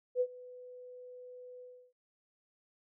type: tone with ADSR envelope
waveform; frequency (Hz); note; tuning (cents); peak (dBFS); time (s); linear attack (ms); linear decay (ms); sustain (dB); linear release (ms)
sine; 498.5; B4; +16; -25; 0.15-1.93; 56; 61; -22; 320
effects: none